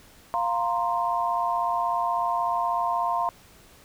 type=chord; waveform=sine; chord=F suspended fourth; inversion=none; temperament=just; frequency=698.5 / 931.3 / 1047.7 Hz; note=F5 / Bb5 / C6; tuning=0 / -2 / +2 cents; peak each=-27 dBFS; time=0.34-3.29 s; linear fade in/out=0 ms; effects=pink hiss -53 dBFS RMS until 3.84 s